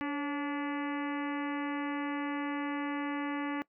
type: harmonic tone with a mistuned harmonic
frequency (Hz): 288.3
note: D4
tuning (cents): -32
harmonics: 1 / 2 / 3 / 4 / 5 / 6 / 7 / 8 / 9 / 10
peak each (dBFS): -33 / -45 / -42 / -42 / -49 / -44 / -45 / -50 / -53 / -54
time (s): 0.01-3.62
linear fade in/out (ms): 0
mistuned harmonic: 2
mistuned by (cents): -71
effects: noise-tail reverb RT60 0.1 s tail -21 dB re dry